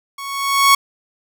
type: tone with level ramp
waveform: sawtooth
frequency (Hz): 1108.7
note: C#6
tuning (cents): 0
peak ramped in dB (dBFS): -25 to -3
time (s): 0.18-0.75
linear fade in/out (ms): 5
effects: none